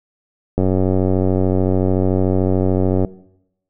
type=click train; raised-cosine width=2 ms; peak=-4 dBFS; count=232; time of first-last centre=0.58-3.048 s; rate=93.6 Hz; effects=noise-tail reverb RT60 0.8 s tail -20 dB re dry